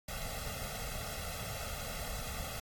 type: noise with comb filter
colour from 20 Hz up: pink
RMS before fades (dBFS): -40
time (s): 0.08-2.6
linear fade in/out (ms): 5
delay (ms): 1.5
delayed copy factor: +1
effects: AAC 64 kbps